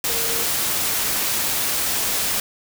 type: tone in noise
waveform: sine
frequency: 460.8 Hz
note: A#4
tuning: 20 cents flat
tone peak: -32 dBFS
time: 0.09-0.43 s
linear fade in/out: 2 ms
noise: white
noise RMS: -22 dBFS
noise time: 0.04-2.4 s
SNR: -13 dB
effects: none